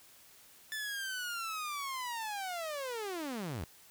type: linear sweep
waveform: sawtooth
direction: down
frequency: 1760 to 69.3 Hz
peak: -33 dBFS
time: 0.72-3.64 s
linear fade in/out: 0 ms
effects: white hiss -59 dBFS RMS until 3.9 s